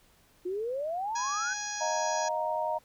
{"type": "exponential sweep", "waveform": "sine", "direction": "up", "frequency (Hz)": [349.2, 1577], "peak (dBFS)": -30, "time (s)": [0.45, 1.54], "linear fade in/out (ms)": 10}
{"type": "harmonic tone", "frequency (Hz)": 830.6, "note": "G#5", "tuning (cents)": 0, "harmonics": [1, 2, 3, 4, 5, 6, 7, 8], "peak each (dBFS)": [-40, -39, -47, -48, -46, -44, -39, -40], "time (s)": [1.15, 2.29], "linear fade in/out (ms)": 10}
{"type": "chord", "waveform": "sine", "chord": "Eb suspended second", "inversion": "none", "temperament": "equal with one note detuned", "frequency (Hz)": [622.3, 713.1, 932.3], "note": ["Eb5", "F5", "Bb5"], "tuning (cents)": [0, 36, 0], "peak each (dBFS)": [-32, -35, -31], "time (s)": [1.8, 2.79], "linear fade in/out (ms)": 20}
{"effects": ["pink hiss -63 dBFS RMS until 2.84 s"]}